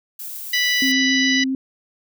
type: noise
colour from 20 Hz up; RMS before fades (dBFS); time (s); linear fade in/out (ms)
violet; -32; 0.19-0.92; 5
type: harmonic tone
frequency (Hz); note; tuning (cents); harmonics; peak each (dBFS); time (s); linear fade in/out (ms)
987; B5; -1; 2 / 3 / 4 / 5 / 6; -19 / -23 / -25 / -27 / -29; 0.53-1.44; 5
type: tone with vibrato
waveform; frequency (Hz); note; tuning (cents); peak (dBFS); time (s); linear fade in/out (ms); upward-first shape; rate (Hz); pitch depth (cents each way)
sine; 264.5; C4; +19; -19; 0.82-1.55; 2; sine; 7.3; 10
effects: none